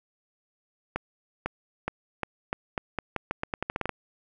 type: accelerating click train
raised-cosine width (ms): 0.5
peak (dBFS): -13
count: 17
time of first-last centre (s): 0.96-3.893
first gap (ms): 500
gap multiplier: 0.84
effects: none